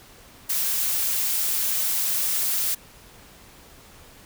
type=noise; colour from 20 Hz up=blue; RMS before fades=-24 dBFS; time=0.49-2.75 s; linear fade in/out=10 ms; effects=pink hiss -49 dBFS RMS until 4.25 s